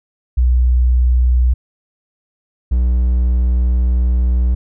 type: tone pair in turn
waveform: sine / triangle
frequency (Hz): 61.74 / 61.28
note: B1 / B1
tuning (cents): 0 / -13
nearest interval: unison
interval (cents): 13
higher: first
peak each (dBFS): -9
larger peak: neither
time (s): 0.37-1.54 / 2.71-4.55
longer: second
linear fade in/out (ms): 10
effects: none